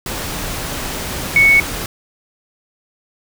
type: tone in noise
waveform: sine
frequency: 2217 Hz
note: C#7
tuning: in tune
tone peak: -7 dBFS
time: 1.36-1.6 s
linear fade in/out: 2 ms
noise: pink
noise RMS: -24 dBFS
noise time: 0.06-1.86 s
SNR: +14 dB
effects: none